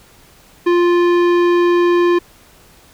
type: tone with tanh clipping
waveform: sine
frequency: 349.2 Hz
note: F4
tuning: in tune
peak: -12 dBFS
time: 0.66-2.19 s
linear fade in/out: 10 ms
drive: 16 dB
effects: pink hiss -47 dBFS RMS until 2.93 s